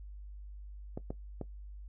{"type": "clicks", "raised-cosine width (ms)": 2, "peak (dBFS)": -24, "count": 3, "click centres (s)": [0.975, 1.105, 1.413], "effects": ["noise-tail reverb RT60 0.1 s tail -17 dB re dry", "added 50 Hz sine -44 dBFS peak until 1.88 s"]}